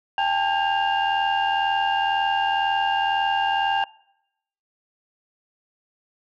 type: tone cluster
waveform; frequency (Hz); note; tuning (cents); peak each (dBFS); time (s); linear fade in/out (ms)
sine; 796 / 878 / 1609 / 2801; G5 / A5 / G6 / F7; +26 / -4 / +45 / +4; -21 / -24 / -27 / -27; 0.18-3.84; 2
effects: noise-tail reverb RT60 0.8 s tail -23 dB re dry + tanh soft clip ceiling -13 dBFS